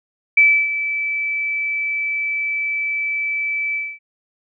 sine tone with ADSR envelope, 2312 Hz, D7, 28 cents flat, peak -7 dBFS, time 0.37-3.99 s, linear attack 6 ms, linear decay 300 ms, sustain -12 dB, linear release 240 ms, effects none

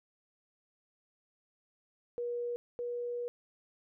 sine tone pair in turn, 480 / 482.2 Hz, B4 / B4, -49 / -41 cents, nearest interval unison, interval 8 cents, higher second, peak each -33 / -34 dBFS, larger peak first, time 2.18-2.56 / 2.79-3.28 s, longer second, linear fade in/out 0 ms, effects none

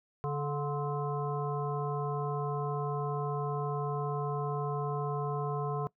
harmonic tone with a mistuned harmonic, 144.2 Hz, D3, 31 cents flat, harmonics 1 / 3 / 5 / 7 / 9, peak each -33 / -36 / -40 / -39 / -46 dBFS, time 0.24-5.87 s, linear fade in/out 0 ms, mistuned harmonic 7, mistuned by +55 cents, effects noise-tail reverb RT60 0.1 s tail -21 dB re dry

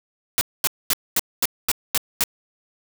white noise bursts, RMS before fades -19 dBFS, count 8, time 0.38-2.238 s, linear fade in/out 0 ms, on 31 ms, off 230 ms, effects none

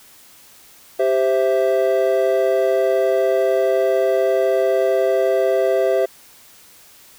triangle chord, C major, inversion second, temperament equal, 392 / 523.3 / 659.3 Hz, G4 / C5 / E5, 0 / 0 / 0 cents, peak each -17 dBFS, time 0.99-6.06 s, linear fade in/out 10 ms, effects white hiss -47 dBFS RMS until 7.18 s

